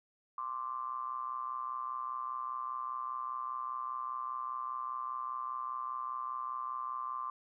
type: ring-modulated tone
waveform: triangle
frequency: 62.5 Hz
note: B1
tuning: 21 cents sharp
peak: -31 dBFS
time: 0.38-7.3 s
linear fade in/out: 0 ms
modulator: 1110 Hz
effects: none